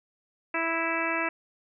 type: harmonic tone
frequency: 329.6 Hz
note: E4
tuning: in tune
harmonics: 1 / 2 / 3 / 4 / 5 / 6 / 7 / 8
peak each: -34 / -34 / -34 / -34 / -34 / -34 / -34 / -34 dBFS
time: 0.54-1.29 s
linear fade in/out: 5 ms
effects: none

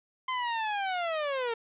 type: linear sweep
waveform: sawtooth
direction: down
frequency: 1042 to 449.9 Hz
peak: -25 dBFS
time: 0.28-1.54 s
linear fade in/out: 5 ms
effects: resampled to 8000 Hz + 10-bit

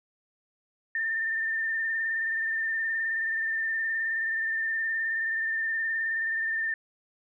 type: tone with vibrato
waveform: sine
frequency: 1800 Hz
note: A6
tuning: 39 cents sharp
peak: -26 dBFS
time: 0.95-6.74 s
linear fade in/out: 2 ms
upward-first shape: triangle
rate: 19 Hz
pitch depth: 33 cents each way
effects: none

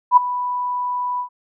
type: tone with ADSR envelope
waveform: sine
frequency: 987.8 Hz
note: B5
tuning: in tune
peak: -4 dBFS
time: 0.11-1.29 s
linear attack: 58 ms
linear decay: 12 ms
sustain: -16 dB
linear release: 95 ms
effects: none

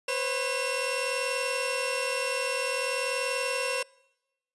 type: tone cluster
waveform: sawtooth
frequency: 498.5 / 539 / 2716 Hz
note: B4 / C#5 / F7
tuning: +16 / -49 / -49 cents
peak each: -28 dBFS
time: 0.08-3.83 s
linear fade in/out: 5 ms
effects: noise-tail reverb RT60 1.0 s tail -26 dB re dry + resampled to 24000 Hz

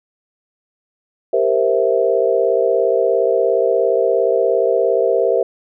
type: chord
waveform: sine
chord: C dominant seventh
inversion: second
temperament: equal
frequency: 392 / 466.2 / 523.3 / 659.3 Hz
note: G4 / Bb4 / C5 / E5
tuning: 0 / 0 / 0 / 0 cents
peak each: -19 / -17 / -18 / -19 dBFS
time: 1.33-5.43 s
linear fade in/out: 5 ms
effects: none

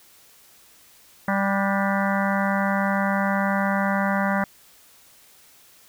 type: harmonic tone with a mistuned harmonic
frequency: 196.6 Hz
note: G3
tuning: 5 cents sharp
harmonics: 1 / 3 / 4 / 5 / 6 / 7 / 8 / 9 / 10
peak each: -23 / -28 / -29 / -30 / -31 / -31 / -32 / -33 / -33 dBFS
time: 1.28-4.44 s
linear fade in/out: 2 ms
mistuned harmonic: 7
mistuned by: +81 cents
effects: white hiss -53 dBFS RMS until 5.88 s

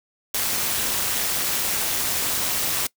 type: noise with amplitude modulation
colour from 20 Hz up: white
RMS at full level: -21 dBFS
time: 0.34-2.87 s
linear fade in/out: 5 ms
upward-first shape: sine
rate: 216 Hz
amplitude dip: 65%
effects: noise-tail reverb RT60 0.1 s tail -22 dB re dry

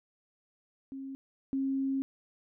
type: tone pair in turn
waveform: sine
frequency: 270 / 270 Hz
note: C#4 / C#4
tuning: -45 / -45 cents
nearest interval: unison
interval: 0 cents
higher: neither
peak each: -38 / -28 dBFS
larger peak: second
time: 0.92-1.15 / 1.53-2.02 s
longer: second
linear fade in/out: 0 ms
effects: none

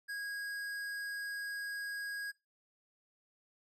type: tone with tanh clipping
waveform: sine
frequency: 1644 Hz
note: G#6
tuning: 18 cents flat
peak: -40 dBFS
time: 0.08-2.32 s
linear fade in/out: 20 ms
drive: 16 dB
effects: noise-tail reverb RT60 0.2 s tail -18 dB re dry

